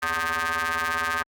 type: ring-modulated tone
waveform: sawtooth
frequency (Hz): 163.8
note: E3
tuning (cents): -11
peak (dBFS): -17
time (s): 0.02-1.23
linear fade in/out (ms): 10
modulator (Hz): 1400
effects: Opus 48 kbps